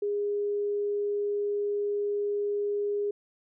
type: tone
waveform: sine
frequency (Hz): 410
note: G#4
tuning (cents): -22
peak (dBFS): -26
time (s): 0.02-3.11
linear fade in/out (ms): 5
effects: none